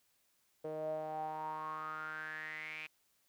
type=tone with band-pass filter sweep; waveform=sawtooth; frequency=155.56 Hz; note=D#3; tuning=in tune; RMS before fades=-42 dBFS; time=0.64-2.87 s; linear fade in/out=10 ms; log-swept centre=520 to 2500 Hz; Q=8.9; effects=white hiss -75 dBFS RMS until 3.28 s